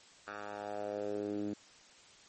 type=tone with band-pass filter sweep; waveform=10% pulse; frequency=103.2 Hz; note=G#2; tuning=10 cents flat; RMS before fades=-39 dBFS; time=0.27-1.54 s; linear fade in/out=5 ms; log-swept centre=1300 to 260 Hz; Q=2.6; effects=white hiss -59 dBFS RMS until 2.28 s + MP3 32 kbps